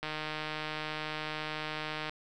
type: click train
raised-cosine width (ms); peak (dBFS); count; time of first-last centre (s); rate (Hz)
0.3; -20; 319; 0.03-2.095; 154
effects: none